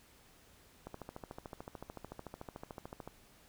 click train, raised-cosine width 1 ms, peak -30 dBFS, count 31, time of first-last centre 0.87-3.076 s, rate 13.6 Hz, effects pink hiss -63 dBFS RMS until 3.48 s

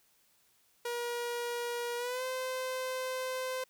sawtooth tone with pitch glide, 477.9 to 515.2 Hz, A#4 to C5, +43 to -27 cents, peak -30 dBFS, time 0.85-3.64 s, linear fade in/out 5 ms, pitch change +130 cents, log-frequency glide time 1.97-2.23 s, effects white hiss -69 dBFS RMS until 3.69 s

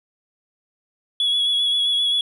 sine tone with vibrato, 3372 Hz, G#7, 26 cents sharp, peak -15 dBFS, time 1.2-2.21 s, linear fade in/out 2 ms, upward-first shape sine, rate 7.6 Hz, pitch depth 24 cents each way, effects tanh soft clip ceiling -15 dBFS

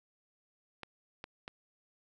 clicks, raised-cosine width 0.3 ms, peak -26 dBFS, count 3, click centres 0.833 / 1.241 / 1.479 s, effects none

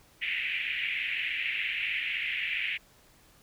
pink band-pass noise, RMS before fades -32 dBFS, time 0.21-2.78 s, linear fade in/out 20 ms, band 2000 to 2800 Hz, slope 48 dB/octave, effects pink hiss -60 dBFS RMS until 3.42 s

